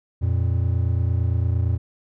triangle tone pair together, 86.52 / 115.3 Hz, F2 / A#2, -16 / -19 cents, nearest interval perfect fourth, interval 497 cents, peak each -18 / -21 dBFS, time 0.21-1.78 s, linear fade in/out 20 ms, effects none

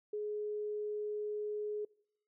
sine tone, 420 Hz, G#4, 19 cents sharp, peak -35 dBFS, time 0.13-1.85 s, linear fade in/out 5 ms, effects noise-tail reverb RT60 0.7 s tail -24 dB re dry

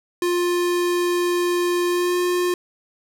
square tone with pitch glide, 352 to 356.1 Hz, F4 to F4, +14 to +34 cents, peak -19 dBFS, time 0.22-2.54 s, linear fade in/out 2 ms, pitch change +20 cents, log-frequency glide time 1.89-2.16 s, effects none

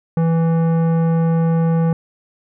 sine tone with tanh clipping, 164.81 Hz, E3, in tune, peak -15 dBFS, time 0.17-1.93 s, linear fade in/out 2 ms, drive 14 dB, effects none

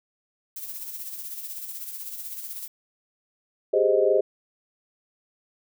violet noise with tremolo, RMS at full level -34 dBFS, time 0.56-2.68 s, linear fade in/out 5 ms, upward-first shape sine, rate 16 Hz, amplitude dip 50%
sine chord, Ab major seventh, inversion third, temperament equal, 392 / 415.3 / 523.3 / 622.3 Hz, G4 / Ab4 / C5 / Eb5, 0 / 0 / 0 / 0 cents, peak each -23 dBFS, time 3.73-4.21 s, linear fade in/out 10 ms
effects none

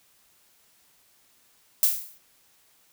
violet noise with exponential decay, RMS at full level -17 dBFS, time 1.83-2.18 s, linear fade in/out 0 ms, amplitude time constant 75 ms, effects white hiss -62 dBFS RMS until 2.92 s

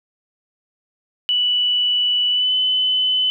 sine tone with pitch glide, 2960 to 3020 Hz, F#7 to F#7, 0 to +35 cents, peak -15 dBFS, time 1.29-3.3 s, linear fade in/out 0 ms, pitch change +35 cents, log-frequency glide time 2.3-2.54 s, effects none

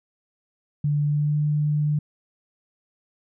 sine tone with pitch glide, 146.83 to 149.22 Hz, D3 to D3, 0 to +28 cents, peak -19 dBFS, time 0.84-1.99 s, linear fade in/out 5 ms, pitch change +28 cents, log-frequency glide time 1.05-1.38 s, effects none

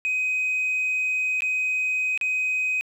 sine tone with dropouts, 2515 Hz, D#7, 18 cents sharp, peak -20 dBFS, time 0.05-2.81 s, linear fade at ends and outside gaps 0 ms, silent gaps 1.406-1.421 / 2.176-2.212 s, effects tanh soft clip ceiling -19 dBFS + 9-bit

